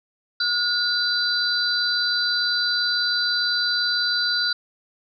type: tone cluster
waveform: sine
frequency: 1441 / 3997 / 4670 Hz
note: F#6 / B7 / D8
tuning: -46 / +20 / -11 cents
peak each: -24 dBFS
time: 0.4-4.53 s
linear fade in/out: 5 ms
effects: none